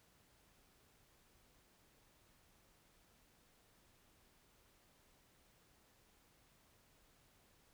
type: silence
effects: pink hiss -71 dBFS RMS until 7.73 s